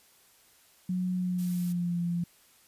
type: tone with pitch glide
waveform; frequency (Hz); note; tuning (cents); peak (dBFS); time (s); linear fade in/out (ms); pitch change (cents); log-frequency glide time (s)
sine; 182.4 to 172.56; F#3 to F3; -24 to -20; -27; 0.89-2.24; 5; -96; 1.15-2.01
type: noise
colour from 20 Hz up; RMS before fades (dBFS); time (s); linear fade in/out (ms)
blue; -46; 1.38-1.73; 10
effects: white hiss -61 dBFS RMS until 2.67 s + resampled to 32000 Hz